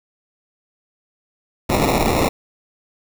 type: noise with sample-and-hold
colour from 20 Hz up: white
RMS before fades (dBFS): -17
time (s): 1.69-2.29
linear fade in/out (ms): 10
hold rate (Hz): 1575
effects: none